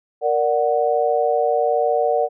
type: chord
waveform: sine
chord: Bb augmented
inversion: none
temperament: equal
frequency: 466.2 / 587.3 / 740 Hz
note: Bb4 / D5 / F#5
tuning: 0 / 0 / 0 cents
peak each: -20 dBFS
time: 0.21-2.29 s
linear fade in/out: 50 ms
effects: none